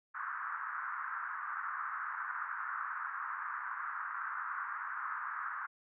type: band-pass noise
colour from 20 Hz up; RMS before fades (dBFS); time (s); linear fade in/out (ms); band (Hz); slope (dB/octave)
pink; -40; 0.14-5.67; 20; 1100 to 1600; 48
effects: none